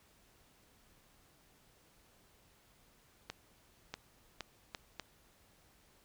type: accelerating click train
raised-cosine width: 0.2 ms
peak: -23 dBFS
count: 5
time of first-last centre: 3.3-4.997 s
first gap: 640 ms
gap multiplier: 0.73
effects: pink hiss -67 dBFS RMS until 6.04 s